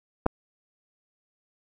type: clicks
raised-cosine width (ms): 1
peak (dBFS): -19 / -6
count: 2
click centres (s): 0.26 / 0.264
effects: none